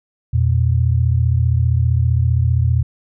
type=tone pair together; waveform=sine; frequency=84.85 / 120.1 Hz; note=F2 / B2; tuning=-49 / -48 cents; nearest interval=tritone; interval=601 cents; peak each=-15 dBFS; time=0.33-2.83 s; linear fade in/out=10 ms; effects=none